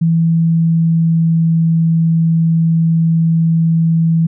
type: tone with pitch glide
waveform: sine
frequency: 165 to 164.05 Hz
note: E3 to E3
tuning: +2 to -8 cents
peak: -9 dBFS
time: 0.01-4.27 s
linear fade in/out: 10 ms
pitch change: -10 cents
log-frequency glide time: 0.34-1.53 s
effects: none